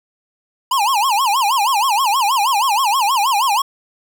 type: tone with vibrato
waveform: square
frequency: 937 Hz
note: A#5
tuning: 9 cents sharp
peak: -14 dBFS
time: 0.71-3.62 s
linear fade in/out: 5 ms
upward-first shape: sine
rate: 6.3 Hz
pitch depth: 280 cents each way
effects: none